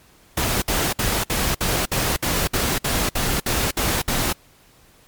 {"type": "noise bursts", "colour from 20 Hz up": "pink", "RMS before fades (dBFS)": -21, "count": 13, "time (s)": [0.37, 4.328], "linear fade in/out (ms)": 5, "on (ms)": 250, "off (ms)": 59, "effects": ["pink hiss -53 dBFS RMS until 5.07 s", "MP3 96 kbps"]}